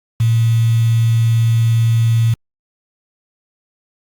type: tone with quantisation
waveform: sine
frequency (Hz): 114.7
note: A#2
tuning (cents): -28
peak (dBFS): -10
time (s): 0.2-2.34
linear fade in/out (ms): 5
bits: 5
effects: Opus 48 kbps